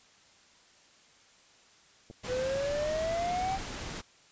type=clicks; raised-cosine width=2 ms; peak=-34 / -35 dBFS; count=2; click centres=2.101 / 2.11 s
type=noise; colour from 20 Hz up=pink; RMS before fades=-39 dBFS; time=2.23-4.02 s; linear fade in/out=20 ms
type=exponential sweep; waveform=triangle; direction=up; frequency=493.9 to 784 Hz; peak=-27 dBFS; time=2.27-3.59 s; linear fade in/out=50 ms
effects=white hiss -60 dBFS RMS until 4.31 s + resampled to 16000 Hz